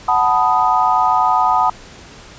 sine chord, B dominant seventh, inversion second, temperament equal, 740 / 880 / 987.8 / 1244.5 Hz, F#5 / A5 / B5 / D#6, 0 / 0 / 0 / 0 cents, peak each -17 dBFS, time 0.08-1.7 s, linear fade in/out 5 ms, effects pink hiss -39 dBFS RMS until 2.38 s + resampled to 16000 Hz

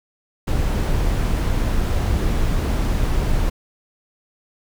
brown noise, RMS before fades -19 dBFS, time 0.47-3.5 s, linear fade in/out 10 ms, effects none

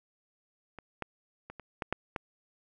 clicks, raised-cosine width 0.5 ms, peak -29 / -19 / -28 / -29 / -18 / -14 / -18 dBFS, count 7, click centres 0.787 / 1.023 / 1.5 / 1.597 / 1.822 / 1.926 / 2.162 s, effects none

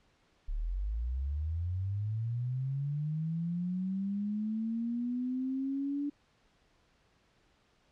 sine linear sweep, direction up, 33.6 to 290 Hz, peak -31 dBFS, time 0.48-6.1 s, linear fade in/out 10 ms, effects pink hiss -69 dBFS RMS until 7.91 s + low-pass 5000 Hz 12 dB/octave

